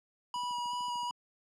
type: tone with vibrato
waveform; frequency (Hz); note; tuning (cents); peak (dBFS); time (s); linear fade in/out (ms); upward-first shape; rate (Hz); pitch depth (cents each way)
square; 973; B5; -26; -34; 0.34-1.11; 2; square; 2.7; 11
type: click train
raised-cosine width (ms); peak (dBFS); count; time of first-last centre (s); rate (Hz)
5; -34; 11; 0.36-1.106; 13.4
effects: high-pass 300 Hz 12 dB/octave + low-pass 7000 Hz 12 dB/octave